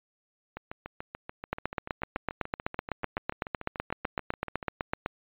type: two click trains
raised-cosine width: 0.5 ms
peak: -13 / -22 dBFS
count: 29 / 29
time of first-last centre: 1.53-5.061 / 0.57-4.628 s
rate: 7.93 / 6.9 Hz
effects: resampled to 8000 Hz